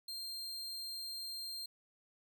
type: tone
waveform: 40% pulse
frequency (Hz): 4186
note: C8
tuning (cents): 0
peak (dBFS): -40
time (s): 0.08-1.66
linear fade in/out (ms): 5
effects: none